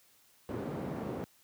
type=band-pass noise; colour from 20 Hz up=white; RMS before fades=-38 dBFS; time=0.49-1.24 s; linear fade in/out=0 ms; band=110 to 440 Hz; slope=12 dB/octave; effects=white hiss -65 dBFS RMS until 1.43 s + high-pass 60 Hz 12 dB/octave